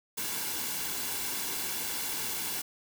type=noise with comb filter; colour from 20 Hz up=white; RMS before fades=-34 dBFS; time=0.17-2.62 s; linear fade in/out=10 ms; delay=1.6 ms; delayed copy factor=-0.5; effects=none